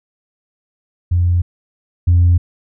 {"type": "tone pair in turn", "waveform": "sine", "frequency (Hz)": [87.7, 87.23], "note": ["F2", "F2"], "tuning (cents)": [8, -2], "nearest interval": "unison", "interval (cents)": 10, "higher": "first", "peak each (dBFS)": [-10, -6], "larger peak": "second", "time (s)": [[1.11, 1.42], [2.07, 2.38]], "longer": "neither", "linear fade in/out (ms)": 10, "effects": ["tanh soft clip ceiling -5 dBFS"]}